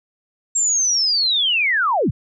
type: linear sweep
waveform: sine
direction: down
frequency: 7530 to 65.41 Hz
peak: -15 dBFS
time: 0.55-2.11 s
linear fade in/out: 10 ms
effects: none